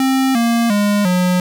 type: tone with pitch steps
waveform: square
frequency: 264.7 / 233.1 / 205.3 / 180.8 Hz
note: C4 / A#3 / G#3 / F#3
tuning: +20 / 0 / -20 / -40 cents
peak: -13 dBFS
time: 0-1.4 s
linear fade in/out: 2 ms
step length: 350 ms
effects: none